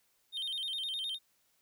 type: tone with vibrato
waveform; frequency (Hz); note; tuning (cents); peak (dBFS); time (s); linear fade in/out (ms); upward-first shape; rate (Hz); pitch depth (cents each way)
triangle; 3400; G#7; +40; -33; 0.32-1.19; 50; square; 9.7; 140
effects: white hiss -73 dBFS RMS until 1.61 s